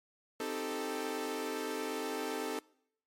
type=chord; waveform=sawtooth; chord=A half-diminished seventh; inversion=first; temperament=equal; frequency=261.6 / 311.1 / 392 / 440 Hz; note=C4 / Eb4 / G4 / A4; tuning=0 / 0 / 0 / 0 cents; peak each=-38 / -38 / -39 / -34 dBFS; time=0.4-2.59 s; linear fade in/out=2 ms; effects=noise-tail reverb RT60 0.7 s tail -24 dB re dry + MP3 64 kbps